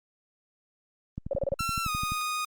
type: click train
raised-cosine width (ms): 5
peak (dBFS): -22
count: 12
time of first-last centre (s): 1.18-2.12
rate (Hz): 11.7
type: tone bursts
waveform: sine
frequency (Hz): 554.4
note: C#5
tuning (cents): 0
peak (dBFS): -24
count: 5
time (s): 1.31-1.541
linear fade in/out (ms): 2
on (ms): 23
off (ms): 29
type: tone with pitch glide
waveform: sawtooth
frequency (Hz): 1351 to 1238.9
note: E6 to D#6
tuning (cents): +42 to -8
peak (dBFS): -25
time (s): 1.59-2.45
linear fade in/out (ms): 5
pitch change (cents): -150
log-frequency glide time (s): 1.84-1.9
effects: Opus 32 kbps